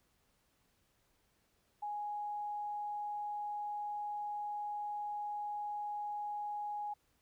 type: tone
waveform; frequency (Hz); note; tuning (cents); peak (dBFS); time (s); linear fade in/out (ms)
sine; 830.6; G#5; 0; -37; 1.82-6.94; 10
effects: pink hiss -75 dBFS RMS until 7.21 s